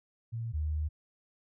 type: tone pair in turn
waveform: sine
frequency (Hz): 114.9 / 76.52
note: A#2 / D#2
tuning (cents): -25 / -28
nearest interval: perfect fifth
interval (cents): 703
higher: first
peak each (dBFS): -33 / -29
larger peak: second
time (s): 0.32-0.53 / 0.53-0.89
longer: second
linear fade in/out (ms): 20
effects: none